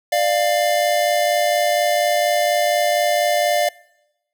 square tone pair together, 594.3 / 698.5 Hz, D5 / F5, +20 / 0 cents, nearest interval minor third, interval 280 cents, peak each -19 dBFS, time 0.12-3.69 s, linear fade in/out 5 ms, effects noise-tail reverb RT60 0.9 s tail -24 dB re dry

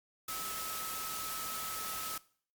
sine tone in noise, 1295 Hz, E6, 31 cents flat, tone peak -42 dBFS, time 0.28-2.18 s, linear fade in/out 5 ms, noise white, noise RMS -40 dBFS, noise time 0.28-2.18 s, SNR -5 dB, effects noise-tail reverb RT60 0.5 s tail -20 dB re dry + Opus 48 kbps

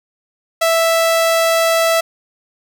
sawtooth tone, 659.3 Hz, E5, in tune, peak -8 dBFS, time 0.61-2.01 s, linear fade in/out 10 ms, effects none

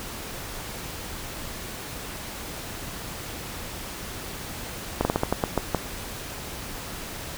slowing click train, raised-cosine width 1 ms, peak -7 dBFS, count 9, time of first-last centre 5.01-5.747 s, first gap 40 ms, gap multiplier 1.23, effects pink hiss -36 dBFS RMS until 7.37 s

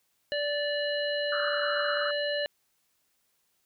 harmonic tone, 583 Hz, D5, 13 cents flat, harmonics 1 / 3 / 5 / 7, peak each -29 / -34 / -36 / -37 dBFS, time 0.32-2.46 s, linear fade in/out 0 ms
white band-pass noise, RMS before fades -33 dBFS, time 1.32-2.11 s, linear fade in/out 2 ms, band 1200 to 1600 Hz, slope 96 dB/octave
effects white hiss -73 dBFS RMS until 3.65 s

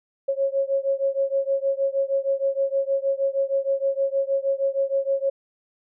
sine beating tone pair, 544 / 550.4 Hz, C#5 / C#5, -33 / -12 cents, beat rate 6.4 Hz, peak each -23 / -24 dBFS, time 0.28-5.3 s, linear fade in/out 10 ms, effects none

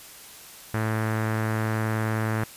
sawtooth tone with low-pass filter, 110.1 Hz, A2, 2 cents sharp, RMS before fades -26 dBFS, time 0.74-2.44 s, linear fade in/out 0 ms, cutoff 1700 Hz, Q 2.4, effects white hiss -45 dBFS RMS until 2.56 s + resampled to 32000 Hz

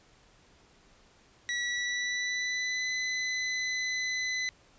sawtooth tone with pitch glide, 1939 to 2012 Hz, B6 to B6, -32 to +32 cents, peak -26 dBFS, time 1.49-4.49 s, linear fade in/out 0 ms, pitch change +64 cents, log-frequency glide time 1.6-2.91 s, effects pink hiss -61 dBFS RMS until 4.78 s + resampled to 16000 Hz

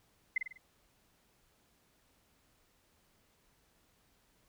sine tone with echo, 2051 Hz, C7, 35 cents flat, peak -27 dBFS, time 0.36-0.38 s, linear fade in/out 5 ms, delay 49 ms, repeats 4, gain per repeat -6 dB, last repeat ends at 0.576 s, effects pink hiss -71 dBFS RMS until 4.48 s

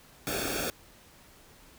pink noise with comb filter, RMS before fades -32 dBFS, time 0.27-0.7 s, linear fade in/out 0 ms, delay 1 ms, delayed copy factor -0.85, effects pink hiss -56 dBFS RMS until 1.78 s

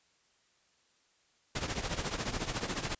pink noise with tremolo, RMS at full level -32 dBFS, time 1.55-2.95 s, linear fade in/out 5 ms, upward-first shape triangle, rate 14 Hz, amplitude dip 80%, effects white hiss -70 dBFS RMS until 2.99 s + resampled to 16000 Hz

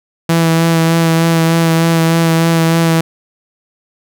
sawtooth tone with vibrato, 164.81 Hz, E3, in tune, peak -5 dBFS, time 0.29-3.01 s, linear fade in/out 5 ms, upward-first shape sine, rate 3.3 Hz, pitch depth 17 cents each way, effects none

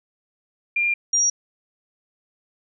sine tone pair in turn, 2397 / 5701 Hz, D7 / F8, +35 / +35 cents, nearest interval octave + minor third, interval 1500 cents, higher second, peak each -18 / -16 dBFS, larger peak second, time 0.76-0.94 / 1.13-1.3 s, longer first, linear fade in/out 5 ms, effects none

